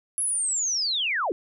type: linear sweep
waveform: sine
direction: down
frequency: 10980 to 293.7 Hz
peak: -23 dBFS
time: 0.18-1.32 s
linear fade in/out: 0 ms
effects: none